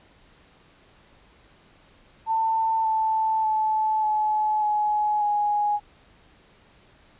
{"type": "tone with pitch steps", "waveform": "sine", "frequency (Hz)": [893, 880.2, 867.6, 855.1, 842.9, 830.8], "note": ["A5", "A5", "A5", "A5", "G#5", "G#5"], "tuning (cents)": [25, 0, -25, -50, 25, 0], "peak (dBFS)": -20, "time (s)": [2.26, 5.8], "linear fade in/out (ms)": 50, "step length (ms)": 590, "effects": ["pink hiss -56 dBFS RMS until 7.19 s", "resampled to 8000 Hz"]}